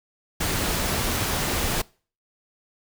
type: noise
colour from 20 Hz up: pink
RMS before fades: -25 dBFS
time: 0.4-1.82 s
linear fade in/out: 10 ms
effects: noise-tail reverb RT60 0.4 s tail -24 dB re dry